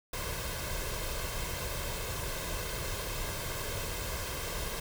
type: noise with comb filter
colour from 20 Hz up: pink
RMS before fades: -36 dBFS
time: 0.13-4.8 s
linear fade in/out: 5 ms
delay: 1.9 ms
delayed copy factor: +0.6
effects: none